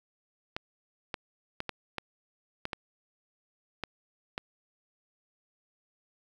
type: clicks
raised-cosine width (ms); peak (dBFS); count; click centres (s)
0.3; -17; 9; 0.565 / 1.142 / 1.604 / 1.693 / 1.983 / 2.654 / 2.732 / 3.837 / 4.379
effects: 8-bit